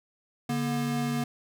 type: tone pair together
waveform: square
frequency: 144.5 / 239.5 Hz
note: D3 / A#3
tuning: -28 / +47 cents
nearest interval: major sixth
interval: 875 cents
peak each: -32 / -29 dBFS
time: 0.49-1.24 s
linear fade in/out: 5 ms
effects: none